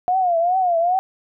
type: tone with vibrato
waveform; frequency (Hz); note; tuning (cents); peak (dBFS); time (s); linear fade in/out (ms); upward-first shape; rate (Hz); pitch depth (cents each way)
sine; 710; F5; +28; -15; 0.08-0.99; 0; triangle; 2.5; 140
effects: none